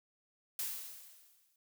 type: noise with exponential decay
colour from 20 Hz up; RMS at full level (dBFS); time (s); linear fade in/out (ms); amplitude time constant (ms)
blue; -36; 0.59-1.56; 2; 210
effects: none